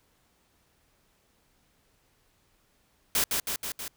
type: noise with echo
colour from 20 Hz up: white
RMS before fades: -25 dBFS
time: 3.15-3.24 s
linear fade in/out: 2 ms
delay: 160 ms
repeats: 4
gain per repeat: -3 dB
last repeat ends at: 3.88 s
effects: pink hiss -68 dBFS RMS until 3.96 s